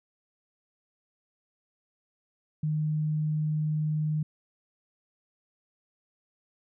sine tone, 153.4 Hz, D#3, 24 cents flat, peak -25 dBFS, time 2.63-4.23 s, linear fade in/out 5 ms, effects none

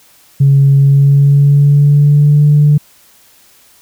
sine tone with pitch glide, 138.59 to 147.68 Hz, C#3 to D3, 0 to +10 cents, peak -3 dBFS, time 0.4-2.78 s, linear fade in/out 10 ms, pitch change +110 cents, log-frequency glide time 0.78-2.45 s, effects tanh soft clip ceiling 0 dBFS + white hiss -46 dBFS RMS until 3.81 s

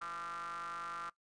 square ring-modulated tone, 87 Hz, F2, 6 cents flat, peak -38 dBFS, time 0.01-1.1 s, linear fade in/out 10 ms, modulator 1280 Hz, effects noise-tail reverb RT60 0.1 s tail -20 dB re dry + resampled to 22050 Hz

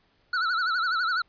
square tone with vibrato, 1396.9 Hz, F6, in tune, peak -24 dBFS, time 0.33-1.22 s, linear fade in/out 5 ms, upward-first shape sine, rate 12 Hz, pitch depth 120 cents each way, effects pink hiss -66 dBFS RMS until 1.28 s + resampled to 11025 Hz

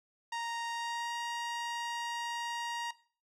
sawtooth tone with pitch glide, 932.3 to 941.5 Hz, A#5 to A#5, 0 to +17 cents, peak -31 dBFS, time 0.32-2.91 s, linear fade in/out 5 ms, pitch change +17 cents, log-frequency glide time 0.71-1.12 s, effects noise-tail reverb RT60 0.4 s tail -17 dB re dry + low-pass 7000 Hz 12 dB/octave

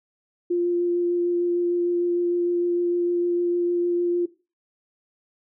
sine tone with vibrato, 349.2 Hz, F4, in tune, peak -19 dBFS, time 0.5-4.26 s, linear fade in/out 10 ms, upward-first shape sine, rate 6.6 Hz, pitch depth 9 cents each way, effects noise-tail reverb RT60 0.3 s tail -17 dB re dry

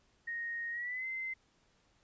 sine tone with pitch glide, 1864.7 to 2069 Hz, A#6 to C7, 0 to -20 cents, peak -36 dBFS, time 0.27-1.34 s, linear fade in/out 10 ms, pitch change +180 cents, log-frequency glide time 0.71-1.06 s, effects pink hiss -71 dBFS RMS until 2.03 s + resampled to 16000 Hz

